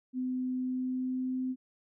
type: tone with pitch glide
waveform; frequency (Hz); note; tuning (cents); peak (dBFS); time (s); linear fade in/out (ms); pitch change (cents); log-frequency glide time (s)
sine; 254.8 to 257.2; C4 to C4; -46 to -30; -30; 0.13-1.56; 50; +16; 0.56-1.41
effects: none